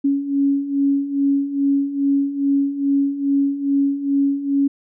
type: beating tone pair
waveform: sine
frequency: 277.2 / 279.6 Hz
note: C#4 / C#4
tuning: 0 / +15 cents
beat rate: 2.4 Hz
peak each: -22 / -17 dBFS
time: 0.04-4.68 s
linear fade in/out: 10 ms
effects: none